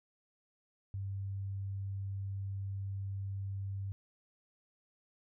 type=tone; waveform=sine; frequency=98 Hz; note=G2; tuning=in tune; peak=-36 dBFS; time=0.94-3.92 s; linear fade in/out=0 ms; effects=none